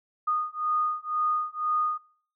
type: beating tone pair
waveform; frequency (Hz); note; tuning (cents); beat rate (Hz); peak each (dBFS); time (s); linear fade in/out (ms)
sine; 1231 / 1233; D#6 / D#6; -19 / -16; 2; -28 / -28; 0.27-1.98; 10
effects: noise-tail reverb RT60 0.6 s tail -25 dB re dry